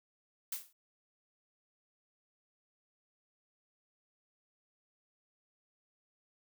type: noise with exponential decay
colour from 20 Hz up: blue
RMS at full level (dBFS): -34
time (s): 0.52-0.73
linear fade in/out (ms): 5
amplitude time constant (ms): 45
effects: none